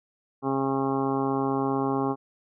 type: harmonic tone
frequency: 135.6 Hz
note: C#3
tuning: 38 cents flat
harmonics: 1 / 2 / 3 / 4 / 5 / 6 / 7 / 8 / 9 / 10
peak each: -34 / -27 / -29 / -38 / -38 / -31 / -41 / -33 / -42 / -44 dBFS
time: 0.42-2.16 s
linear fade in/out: 50 ms
effects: none